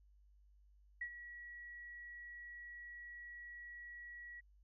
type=tone with ADSR envelope; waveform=sine; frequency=1925 Hz; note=B6; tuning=45 cents flat; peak=-38 dBFS; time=1.01-4.41 s; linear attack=6 ms; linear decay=72 ms; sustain=-11 dB; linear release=17 ms; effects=added 50 Hz sine -64 dBFS peak until 4.63 s